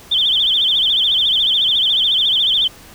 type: tone with vibrato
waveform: sine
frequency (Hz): 3322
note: G#7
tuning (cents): 0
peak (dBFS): -12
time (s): 0.11-2.68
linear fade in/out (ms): 10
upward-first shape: sine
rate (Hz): 14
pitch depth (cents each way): 160
effects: pink hiss -41 dBFS RMS until 2.94 s